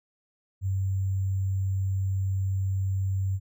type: tone with sample-and-hold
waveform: sine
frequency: 95.9 Hz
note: G2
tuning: 37 cents flat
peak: -24 dBFS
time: 0.61-3.4 s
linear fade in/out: 50 ms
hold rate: 7350 Hz
effects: none